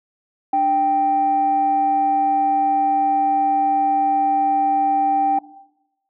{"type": "tone pair together", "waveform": "sine", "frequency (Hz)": [296.2, 784], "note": ["D4", "G5"], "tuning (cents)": [15, 0], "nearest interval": "octave + perfect fourth", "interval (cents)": 1685, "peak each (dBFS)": [-25, -14], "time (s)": [0.53, 5.39], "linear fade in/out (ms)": 5, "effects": ["noise-tail reverb RT60 0.9 s tail -18 dB re dry", "tanh soft clip ceiling -9 dBFS"]}